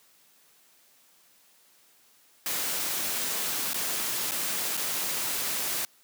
white noise with dropouts, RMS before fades -30 dBFS, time 2.46-5.85 s, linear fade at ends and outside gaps 1 ms, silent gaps 3.733-3.743 / 4.311-4.318 / 4.769-4.774 s, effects white hiss -61 dBFS RMS until 6.03 s + high-pass 150 Hz 12 dB/octave

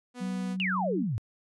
sawtooth tone, 246.9 Hz, B3, in tune, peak -34 dBFS, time 0.14-0.57 s, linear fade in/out 50 ms
sine tone with pitch glide, 188.3 to 186.68 Hz, F#3 to F#3, +31 to +16 cents, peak -30 dBFS, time 0.2-1.05 s, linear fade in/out 20 ms, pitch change -15 cents, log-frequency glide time 0.32-0.87 s
sine exponential sweep, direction down, 2960 to 96.7 Hz, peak -27 dBFS, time 0.6-1.18 s, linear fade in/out 0 ms
effects resampled to 24000 Hz

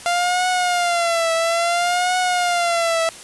sawtooth tone with vibrato, 694 Hz, F5, 11 cents flat, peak -13 dBFS, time 0.06-3.09 s, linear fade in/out 0 ms, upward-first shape triangle, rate 0.59 Hz, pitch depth 100 cents each way, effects white hiss -38 dBFS RMS until 3.23 s + resampled to 24000 Hz

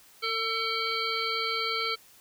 harmonic tone with a mistuned harmonic, 451.6 Hz, A4, 45 cents sharp, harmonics 1 / 3 / 5 / 7 / 9 / 10, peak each -36 / -32 / -33 / -36 / -36 / -35 dBFS, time 0.22-1.96 s, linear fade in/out 20 ms, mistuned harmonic 3, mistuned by -22 cents, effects white hiss -56 dBFS RMS until 2.2 s

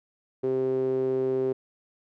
sawtooth tone with band-pass filter, 130.81 Hz, C3, in tune, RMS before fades -26 dBFS, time 0.43-1.53 s, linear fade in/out 10 ms, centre 390 Hz, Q 6, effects none

